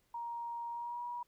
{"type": "tone with pitch glide", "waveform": "sine", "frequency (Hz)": [940, 963.1], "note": ["A#5", "B5"], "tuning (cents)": [14, -44], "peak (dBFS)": -38, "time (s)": [0.14, 1.23], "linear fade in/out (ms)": 5, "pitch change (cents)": 42, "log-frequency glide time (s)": [0.71, 1.03], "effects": ["pink hiss -75 dBFS RMS until 1.27 s"]}